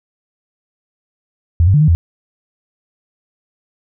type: tone with pitch steps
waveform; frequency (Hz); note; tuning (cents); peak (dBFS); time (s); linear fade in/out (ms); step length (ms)
sine; 84.5 / 96 / 148.6 / 154.4 / 84.1; E2 / G2 / D3 / D#3 / E2; +43 / -36 / +21 / -13 / +35; -7; 1.6-1.95; 0; 70
effects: none